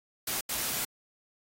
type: noise bursts at uneven times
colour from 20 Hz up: white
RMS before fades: -32 dBFS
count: 2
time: 0.27-0.41 / 0.49-0.85 s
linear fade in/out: 5 ms
effects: AAC 48 kbps